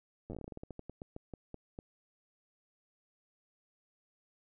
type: slowing click train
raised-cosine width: 2 ms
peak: -30 dBFS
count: 21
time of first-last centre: 0.3-1.789 s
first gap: 9 ms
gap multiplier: 1.19
effects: none